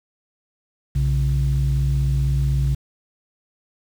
sine tone pair together, 61.13 / 137 Hz, B1 / C#3, -17 / -20 cents, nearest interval octave + major second, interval 1397 cents, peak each -18 dBFS, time 0.95-2.75 s, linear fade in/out 10 ms, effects tanh soft clip ceiling -12 dBFS + 7-bit

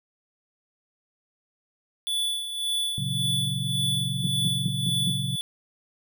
square tone with tremolo, 3456 Hz, A7, 32 cents flat, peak -24 dBFS, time 2.07-5.41 s, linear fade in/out 0 ms, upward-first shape sine, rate 1.8 Hz, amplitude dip 60%
sine chord, F# major, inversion first, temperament equal, 116.54 / 138.59 / 185 Hz, A#2 / C#3 / F#3, 0 / 0 / 0 cents, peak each -32 / -29 / -34 dBFS, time 2.98-5.36 s, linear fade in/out 0 ms
sine tone bursts, 173.3 Hz, F3, 13 cents flat, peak -23 dBFS, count 5, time 4.24-5.1 s, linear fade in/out 2 ms, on 28 ms, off 180 ms
effects none

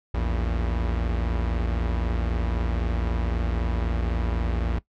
45% pulse tone pair together, 57.63 / 81.5 Hz, A#1 / E2, -19 / -19 cents, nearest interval tritone, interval 600 cents, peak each -24 / -30 dBFS, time 0.14-4.79 s, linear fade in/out 5 ms, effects noise-tail reverb RT60 0.1 s tail -19 dB re dry + low-pass 3000 Hz 12 dB/octave

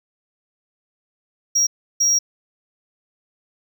triangle tone bursts at uneven times, 5650 Hz, F8, 19 cents sharp, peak -13 dBFS, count 2, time 1.55-1.67 / 2-2.19 s, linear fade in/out 10 ms, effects none

